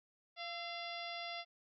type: harmonic tone with a mistuned harmonic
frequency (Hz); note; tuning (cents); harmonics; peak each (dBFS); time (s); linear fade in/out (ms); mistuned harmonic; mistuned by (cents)
689; F5; -24; 1 / 2 / 3 / 4 / 5 / 6 / 7 / 8; -46 / -52 / -48 / -51 / -49 / -56 / -51 / -60; 0.36-1.45; 50; 2; -54
effects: none